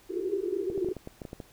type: band-pass noise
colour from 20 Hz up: pink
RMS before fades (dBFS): -31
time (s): 0.09-0.94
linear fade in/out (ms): 20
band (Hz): 350 to 410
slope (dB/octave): 96
type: clicks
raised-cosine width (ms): 2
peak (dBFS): -25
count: 10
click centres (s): 0.701 / 0.778 / 0.846 / 0.887 / 0.967 / 1.074 / 1.218 / 1.252 / 1.331 / 1.402
effects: pink hiss -58 dBFS RMS until 1.52 s